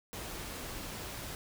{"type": "noise", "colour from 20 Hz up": "pink", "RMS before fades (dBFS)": -42, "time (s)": [0.13, 1.35], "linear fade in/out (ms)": 0, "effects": []}